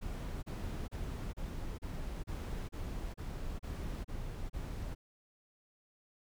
brown noise bursts, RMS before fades -40 dBFS, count 11, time 0.01-4.95 s, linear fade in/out 20 ms, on 420 ms, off 32 ms, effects none

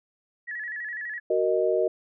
sine tone with vibrato, 1812 Hz, A#6, 50 cents flat, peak -31 dBFS, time 0.47-1.2 s, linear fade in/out 20 ms, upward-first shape square, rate 12 Hz, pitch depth 90 cents each way
sine chord, D# minor, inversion first, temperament just, 373.4 / 466.7 / 622.3 Hz, F#4 / A#4 / D#5, +16 / +2 / 0 cents, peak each -25 dBFS, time 1.3-1.88 s, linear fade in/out 5 ms
effects none

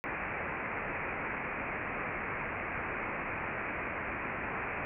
white low-pass noise, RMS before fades -37 dBFS, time 0.04-4.85 s, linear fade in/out 0 ms, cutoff 2500 Hz, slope 96 dB/octave, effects none

